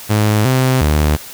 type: tone with pitch steps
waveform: sawtooth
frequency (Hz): 106.1 / 129.7 / 75.4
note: G#2 / C3 / D2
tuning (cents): +38 / -15 / +46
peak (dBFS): -7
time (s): 0.09-1.17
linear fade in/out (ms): 20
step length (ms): 360
effects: white hiss -33 dBFS RMS until 1.33 s